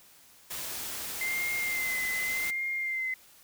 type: noise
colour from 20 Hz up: white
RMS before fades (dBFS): -37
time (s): 0.5-2.51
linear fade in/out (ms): 10
type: tone with vibrato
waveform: sine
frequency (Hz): 2077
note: C7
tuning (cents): -13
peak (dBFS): -29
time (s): 1.21-3.14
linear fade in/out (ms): 2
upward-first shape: sine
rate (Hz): 0.85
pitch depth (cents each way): 39
effects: white hiss -57 dBFS RMS until 3.43 s